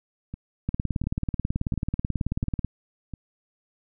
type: two click trains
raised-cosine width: 5 ms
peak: -13 / -22 dBFS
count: 37 / 5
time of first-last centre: 0.69-2.647 / 0.34-3.137 s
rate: 18.4 / 1.43 Hz
effects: none